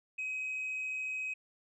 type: tone with amplitude modulation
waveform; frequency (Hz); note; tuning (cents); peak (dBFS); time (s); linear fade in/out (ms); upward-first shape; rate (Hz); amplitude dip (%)
sine; 2532; D#7; +30; -31; 0.18-1.34; 10; sine; 134; 35
effects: tanh soft clip ceiling -32 dBFS